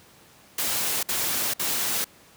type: noise bursts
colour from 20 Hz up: white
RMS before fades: -26 dBFS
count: 3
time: 0.58-2.044 s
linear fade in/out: 5 ms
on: 450 ms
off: 57 ms
effects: pink hiss -53 dBFS RMS until 2.36 s + high-pass 100 Hz 12 dB/octave